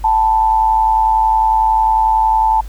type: tone with amplitude modulation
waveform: sine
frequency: 880 Hz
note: A5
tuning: in tune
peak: -7 dBFS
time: 0.04-2.61 s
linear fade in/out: 5 ms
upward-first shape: sine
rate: 111 Hz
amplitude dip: 60%
effects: added 50 Hz sine -25 dBFS peak until 2.68 s + pink hiss -44 dBFS RMS until 2.68 s